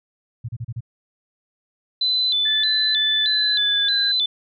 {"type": "tone bursts", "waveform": "sine", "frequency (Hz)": 116.54, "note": "A#2", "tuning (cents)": 0, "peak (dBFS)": -25, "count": 5, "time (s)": [0.44, 0.807], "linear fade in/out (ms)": 10, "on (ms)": 47, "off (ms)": 33}
{"type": "tone with vibrato", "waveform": "sine", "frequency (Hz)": 3753, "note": "A#7", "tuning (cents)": 11, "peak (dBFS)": -17, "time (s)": [2.01, 4.26], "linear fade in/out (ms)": 5, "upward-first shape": "square", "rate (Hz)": 1.6, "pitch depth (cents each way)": 120}
{"type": "tone with pitch glide", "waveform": "sine", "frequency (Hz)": [1744, 1617.8], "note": ["A6", "G#6"], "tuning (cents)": [-16, -46], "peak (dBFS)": -25, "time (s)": [2.45, 4.12], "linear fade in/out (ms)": 10, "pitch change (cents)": -130, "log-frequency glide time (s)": [3.19, 3.99]}
{"effects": []}